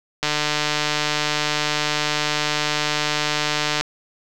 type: click train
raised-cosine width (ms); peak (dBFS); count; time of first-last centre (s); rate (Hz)
0.2; -3; 538; 0.23-3.81; 150
effects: none